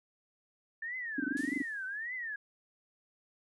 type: tone with vibrato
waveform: sine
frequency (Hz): 1760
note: A6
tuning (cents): 0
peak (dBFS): -36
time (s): 0.82-2.36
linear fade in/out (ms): 5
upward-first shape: triangle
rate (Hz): 1.7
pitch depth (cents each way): 280
type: tone bursts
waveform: sine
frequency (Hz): 280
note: C#4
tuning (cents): +18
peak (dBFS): -28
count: 11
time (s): 1.18-1.621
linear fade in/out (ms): 5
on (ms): 21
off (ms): 21
type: noise with exponential decay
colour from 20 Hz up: blue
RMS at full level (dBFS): -44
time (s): 1.37-2.11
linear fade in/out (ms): 0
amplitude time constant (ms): 160
effects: resampled to 24000 Hz